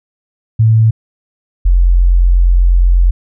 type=tone pair in turn; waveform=sine; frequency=111.2 / 44.13 Hz; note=A2 / F1; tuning=+19 / +19 cents; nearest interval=octave + major third; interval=1600 cents; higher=first; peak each=-5 dBFS; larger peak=neither; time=0.59-0.91 / 1.65-3.11 s; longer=second; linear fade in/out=10 ms; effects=none